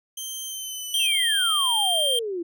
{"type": "tone with pitch glide", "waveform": "15% pulse", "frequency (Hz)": [3136, 2975], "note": ["G7", "F#7"], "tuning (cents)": [0, 9], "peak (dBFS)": -24, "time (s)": [0.17, 1.07], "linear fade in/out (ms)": 5, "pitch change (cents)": -91, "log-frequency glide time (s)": [0.45, 0.93]}
{"type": "tone", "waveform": "square", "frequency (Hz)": 3173, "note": "G7", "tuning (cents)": 20, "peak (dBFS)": -21, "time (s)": [0.94, 2.19], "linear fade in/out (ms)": 2}
{"type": "exponential sweep", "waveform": "sine", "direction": "down", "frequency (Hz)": [2794, 329.6], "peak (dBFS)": -26, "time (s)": [0.99, 2.43], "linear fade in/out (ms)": 10}
{"effects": []}